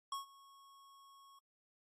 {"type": "tone with ADSR envelope", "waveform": "square", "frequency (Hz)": 1100, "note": "C#6", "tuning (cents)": -14, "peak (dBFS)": -38, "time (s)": [0.12, 1.39], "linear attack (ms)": 3, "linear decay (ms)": 130, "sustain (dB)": -22, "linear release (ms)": 4, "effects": ["AAC 32 kbps"]}